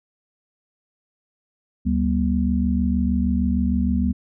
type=tone cluster; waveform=sine; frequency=73.9 / 193.5 / 240 Hz; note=D2 / G3 / B3; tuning=+11 / -22 / -49 cents; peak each=-22 dBFS; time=1.85-4.13 s; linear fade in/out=20 ms; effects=none